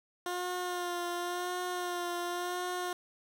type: tone with vibrato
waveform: 15% pulse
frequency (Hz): 354.8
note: F4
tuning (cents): +27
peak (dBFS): -27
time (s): 0.26-2.93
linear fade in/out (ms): 2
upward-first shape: sine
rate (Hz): 0.92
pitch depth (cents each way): 27
effects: none